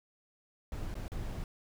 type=noise with dropouts; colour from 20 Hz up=brown; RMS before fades=-38 dBFS; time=0.72-1.44 s; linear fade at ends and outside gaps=1 ms; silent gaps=0.942-0.953 / 1.081-1.118 s; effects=none